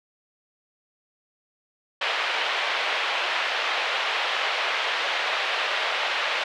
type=band-pass noise; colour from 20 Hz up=white; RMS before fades=-26 dBFS; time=2.01-6.44 s; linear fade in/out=5 ms; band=510 to 3300 Hz; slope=24 dB/octave; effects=none